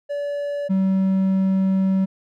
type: tone pair in turn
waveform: triangle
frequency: 575 / 191 Hz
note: D5 / G3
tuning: -37 / -45 cents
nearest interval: octave + perfect fifth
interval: 1908 cents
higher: first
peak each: -21 / -14 dBFS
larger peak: second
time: 0.09-0.69 / 0.69-2.06 s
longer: second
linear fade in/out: 20 ms
effects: none